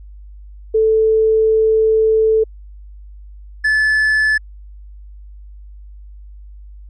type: tone pair in turn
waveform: sine / triangle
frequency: 440 / 1733.3 Hz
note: A4 / A6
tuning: 0 / -26 cents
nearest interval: 2 octaves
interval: 2374 cents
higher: second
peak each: -10 dBFS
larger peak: neither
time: 0.74-2.44 / 3.64-4.38 s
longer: first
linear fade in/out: 10 ms
effects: added 50 Hz sine -34 dBFS peak until 6.89 s + resampled to 22050 Hz